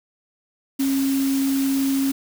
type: tone in noise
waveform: sine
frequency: 271.6 Hz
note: C#4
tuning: 35 cents flat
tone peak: -18 dBFS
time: 0.79-2.12 s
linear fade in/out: 10 ms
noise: white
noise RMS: -32 dBFS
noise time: 0.79-2.12 s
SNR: +11 dB
effects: none